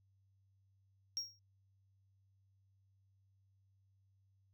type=tone with exponential decay; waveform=triangle; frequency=5588 Hz; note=F8; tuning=in tune; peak=-31 dBFS; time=1.17-1.39 s; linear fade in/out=0 ms; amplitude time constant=46 ms; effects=tanh soft clip ceiling -31 dBFS + added 97 Hz sine -70 dBFS peak until 4.53 s